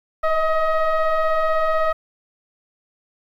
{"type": "tone with frequency modulation", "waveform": "sine", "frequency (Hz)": 637, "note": "D#5", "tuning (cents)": 41, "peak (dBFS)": -14, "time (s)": [0.23, 1.93], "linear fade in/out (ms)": 10, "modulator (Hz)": 629, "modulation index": 1.3, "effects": ["tanh soft clip ceiling -14 dBFS", "9-bit"]}